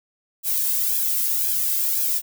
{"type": "noise with flanger", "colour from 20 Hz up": "violet", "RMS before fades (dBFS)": -22, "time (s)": [0.43, 2.22], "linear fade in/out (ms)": 50, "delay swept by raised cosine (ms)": [1.2, 1.92], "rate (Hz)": 1.9, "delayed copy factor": 1, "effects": []}